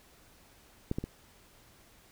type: clicks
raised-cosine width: 3 ms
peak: -17 / -19 / -23 dBFS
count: 3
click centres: 0.914 / 0.985 / 1.04 s
effects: pink hiss -60 dBFS RMS until 2.11 s